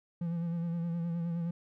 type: tone with vibrato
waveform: triangle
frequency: 169.4 Hz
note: E3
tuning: 48 cents sharp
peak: -29 dBFS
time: 0.21-1.51 s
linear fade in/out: 5 ms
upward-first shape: sine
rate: 9.6 Hz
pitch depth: 37 cents each way
effects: none